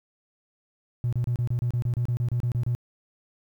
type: tone bursts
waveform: triangle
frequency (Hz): 121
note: B2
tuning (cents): -35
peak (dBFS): -19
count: 15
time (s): 1.04-2.75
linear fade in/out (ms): 0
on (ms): 86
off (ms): 30
effects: tanh soft clip ceiling -19 dBFS + 10-bit